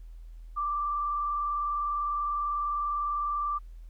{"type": "tone with vibrato", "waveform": "sine", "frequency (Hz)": 1174.7, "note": "D6", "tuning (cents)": 0, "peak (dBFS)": -27, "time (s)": [0.56, 3.59], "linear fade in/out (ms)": 20, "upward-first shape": "triangle", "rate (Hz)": 20, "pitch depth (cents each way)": 40, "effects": ["added 41 Hz sine -42 dBFS peak until 3.89 s", "pink hiss -71 dBFS RMS until 3.89 s"]}